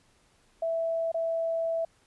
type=tone with dropouts; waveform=sine; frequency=659.3 Hz; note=E5; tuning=in tune; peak=-26 dBFS; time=0.62-1.85 s; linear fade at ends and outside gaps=5 ms; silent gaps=1.118-1.143 s; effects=pink hiss -65 dBFS RMS until 2.06 s + resampled to 24000 Hz